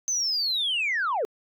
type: linear sweep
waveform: sine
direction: down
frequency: 6272 to 384 Hz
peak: -22 dBFS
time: 0.08-1.25 s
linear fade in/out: 0 ms
effects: tanh soft clip ceiling -20 dBFS